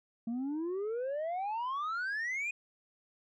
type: exponential sweep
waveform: sine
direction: up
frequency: 224.9 to 2500 Hz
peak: -30 dBFS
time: 0.27-2.51 s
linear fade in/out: 5 ms
effects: tanh soft clip ceiling -32 dBFS